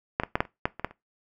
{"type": "clicks", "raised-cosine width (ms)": 0.5, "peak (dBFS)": [-7, -12, -8, -7, -29, -8, -22, -11, -30], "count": 9, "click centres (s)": [0.199, 0.235, 0.355, 0.405, 0.452, 0.655, 0.796, 0.846, 0.91], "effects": ["noise-tail reverb RT60 0.2 s tail -19 dB re dry"]}